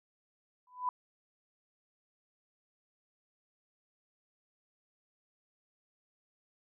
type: tone with exponential growth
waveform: sine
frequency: 997 Hz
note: B5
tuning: 16 cents sharp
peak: -26 dBFS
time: 0.67-0.89 s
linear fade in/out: 2 ms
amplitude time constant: 47 ms
effects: none